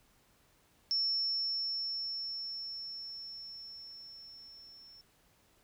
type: tone with level ramp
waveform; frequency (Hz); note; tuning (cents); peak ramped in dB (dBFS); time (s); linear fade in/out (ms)
sine; 5400; E8; +41; -28 to -53; 0.91-5.01; 0
effects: pink hiss -68 dBFS RMS until 5.63 s